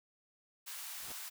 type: high-pass noise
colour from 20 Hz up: white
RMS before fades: -45 dBFS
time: 0.66-1.3 s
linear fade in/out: 20 ms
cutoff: 800 Hz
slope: 24 dB/octave
type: noise with exponential growth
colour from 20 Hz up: pink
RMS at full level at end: -47 dBFS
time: 0.9-1.12 s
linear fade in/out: 2 ms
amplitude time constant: 46 ms
effects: none